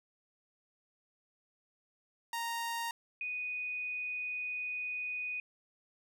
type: tone pair in turn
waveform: sawtooth / sine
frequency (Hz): 930 / 2483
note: A#5 / D#7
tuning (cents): -4 / -4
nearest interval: octave + perfect fourth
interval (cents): 1700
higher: second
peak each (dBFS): -31 / -35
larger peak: first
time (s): 2.33-2.91 / 3.21-5.4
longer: second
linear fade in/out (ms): 2
effects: none